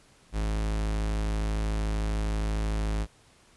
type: tone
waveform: 45% pulse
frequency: 53 Hz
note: G#1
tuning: 36 cents sharp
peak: -26 dBFS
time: 0.32-3.07 s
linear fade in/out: 50 ms
effects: pink hiss -59 dBFS RMS until 3.56 s + resampled to 24000 Hz